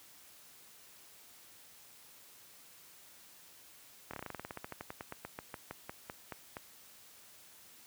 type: slowing click train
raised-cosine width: 0.5 ms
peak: -26 dBFS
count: 26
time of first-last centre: 4.11-6.569 s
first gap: 25 ms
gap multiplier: 1.1
effects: white hiss -58 dBFS RMS until 7.86 s + high-pass 60 Hz 12 dB/octave